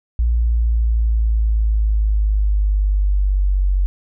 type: linear sweep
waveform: sine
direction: down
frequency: 58.5 to 46.64 Hz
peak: -13 dBFS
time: 0.19-3.86 s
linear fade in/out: 0 ms
effects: none